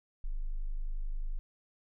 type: tone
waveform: sine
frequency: 25.64 Hz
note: G#0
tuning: 21 cents flat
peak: -31 dBFS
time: 0.24-1.39 s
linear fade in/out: 0 ms
effects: none